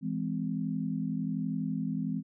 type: chord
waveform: sine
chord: E augmented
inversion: none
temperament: just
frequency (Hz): 164.81 / 206 / 257.5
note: E3 / G#3 / B#3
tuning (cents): 0 / -14 / -28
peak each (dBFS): -34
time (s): 0.01-2.23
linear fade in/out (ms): 50
effects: none